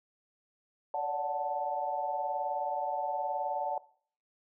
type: chord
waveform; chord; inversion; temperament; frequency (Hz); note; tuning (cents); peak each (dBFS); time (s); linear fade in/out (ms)
sine; D major seventh; third; equal with one note detuned; 568.3 / 587.3 / 740 / 880; C#5 / D5 / F#5 / A5; +43 / 0 / 0 / 0; -40 / -39 / -34 / -34; 0.94-3.78; 2
effects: noise-tail reverb RT60 0.5 s tail -19 dB re dry